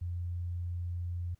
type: tone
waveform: sine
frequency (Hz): 87.4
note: F2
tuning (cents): +2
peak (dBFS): -33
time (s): 0.01-1.35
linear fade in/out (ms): 10
effects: pink hiss -75 dBFS RMS until 1.39 s